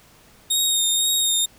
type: tone with vibrato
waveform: 20% pulse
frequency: 3712 Hz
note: A#7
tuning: 8 cents flat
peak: -12 dBFS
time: 0.5-1.46 s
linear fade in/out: 10 ms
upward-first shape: sine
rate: 2 Hz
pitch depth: 24 cents each way
effects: pink hiss -52 dBFS RMS until 1.58 s